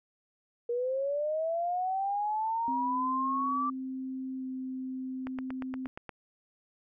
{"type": "linear sweep", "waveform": "sine", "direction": "up", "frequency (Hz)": [470, 1174.7], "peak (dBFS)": -28, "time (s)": [0.69, 3.7], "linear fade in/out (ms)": 5}
{"type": "tone with pitch glide", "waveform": "sine", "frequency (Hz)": [261.6, 259.6], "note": ["C4", "C4"], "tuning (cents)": [0, -13], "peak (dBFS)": -34, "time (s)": [2.68, 5.87], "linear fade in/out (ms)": 0, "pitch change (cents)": -13, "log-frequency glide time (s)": [4.38, 4.44]}
{"type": "click train", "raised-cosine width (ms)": 0.5, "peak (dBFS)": -25, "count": 8, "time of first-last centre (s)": [5.27, 6.093], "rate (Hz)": 8.51}
{"effects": []}